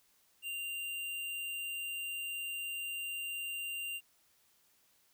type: tone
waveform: square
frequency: 2783 Hz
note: F7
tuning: 7 cents flat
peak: -38 dBFS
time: 0.42-4.01 s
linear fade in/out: 50 ms
effects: white hiss -70 dBFS RMS until 5.13 s